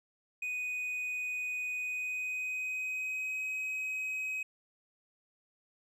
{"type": "tone with pitch glide", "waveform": "triangle", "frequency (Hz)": [2489, 2533], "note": ["D#7", "D#7"], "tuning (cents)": [0, 30], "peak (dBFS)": -32, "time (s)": [0.42, 4.43], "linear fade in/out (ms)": 5, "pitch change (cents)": 30, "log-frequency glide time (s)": [1.75, 3.43], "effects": []}